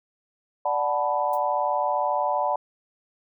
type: chord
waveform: sine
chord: B minor seventh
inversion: first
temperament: equal with one note detuned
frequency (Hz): 587.3 / 740 / 874.9 / 987.8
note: D5 / F#5 / A5 / B5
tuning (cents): 0 / 0 / -10 / 0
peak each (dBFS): -27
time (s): 0.65-2.56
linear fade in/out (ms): 5
type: noise with exponential decay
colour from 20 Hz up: violet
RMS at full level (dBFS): -37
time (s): 1.33-1.42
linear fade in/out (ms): 5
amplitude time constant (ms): 19
effects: none